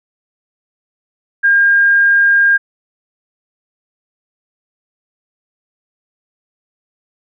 sine tone, 1611 Hz, G6, 47 cents sharp, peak -7 dBFS, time 1.43-2.58 s, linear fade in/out 20 ms, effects none

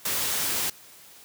white noise, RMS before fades -27 dBFS, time 0.05-0.7 s, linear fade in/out 5 ms, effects white hiss -50 dBFS RMS until 1.24 s + high-pass 60 Hz 12 dB/octave

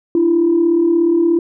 sine tone pair together, 301.7 / 338.6 Hz, D4 / E4, +47 / +46 cents, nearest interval major second, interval 199 cents, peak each -18 / -10 dBFS, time 0.15-1.39 s, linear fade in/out 2 ms, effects tanh soft clip ceiling -5 dBFS

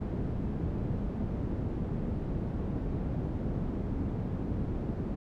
white low-pass noise, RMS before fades -33 dBFS, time 0-5.16 s, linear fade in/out 20 ms, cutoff 210 Hz, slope 12 dB/octave, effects none

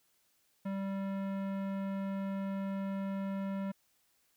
sine tone with tanh clipping, 195.1 Hz, G3, 8 cents flat, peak -36 dBFS, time 0.65-3.72 s, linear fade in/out 10 ms, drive 18 dB, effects white hiss -73 dBFS RMS until 4.36 s

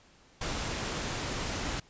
pink noise, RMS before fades -34 dBFS, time 0.41-1.8 s, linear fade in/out 5 ms, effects pink hiss -60 dBFS RMS until 1.89 s + resampled to 16000 Hz

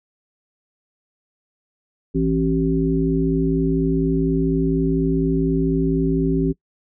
harmonic tone with a mistuned harmonic, 55 Hz, A1, in tune, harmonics 1 / 3 / 5 / 7, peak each -25 / -21 / -20 / -23 dBFS, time 2.14-6.53 s, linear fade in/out 20 ms, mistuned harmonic 5, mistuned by -37 cents, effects noise-tail reverb RT60 0.1 s tail -22 dB re dry

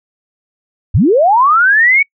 sine linear sweep, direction up, 61.74 to 2270 Hz, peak -6 dBFS, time 0.94-2.03 s, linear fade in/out 10 ms, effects noise-tail reverb RT60 0.1 s tail -26 dB re dry

